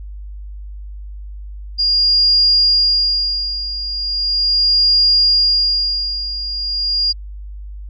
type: tone with tremolo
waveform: sine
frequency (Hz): 4830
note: D8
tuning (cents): +48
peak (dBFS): -9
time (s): 1.78-7.13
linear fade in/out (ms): 20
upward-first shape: sine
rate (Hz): 0.38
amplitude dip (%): 75
effects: added 50 Hz sine -28 dBFS peak until 7.89 s